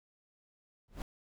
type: noise with exponential growth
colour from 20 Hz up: brown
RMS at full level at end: -32 dBFS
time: 0.88-1.02 s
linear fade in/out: 1 ms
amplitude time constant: 30 ms
effects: none